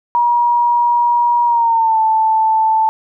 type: tone with pitch glide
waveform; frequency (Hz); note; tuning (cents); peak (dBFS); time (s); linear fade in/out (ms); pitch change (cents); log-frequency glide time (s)
sine; 955 to 880.8; A#5 to A5; +42 to +2; -10; 0.15-2.89; 0; -140; 1.45-1.99
effects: none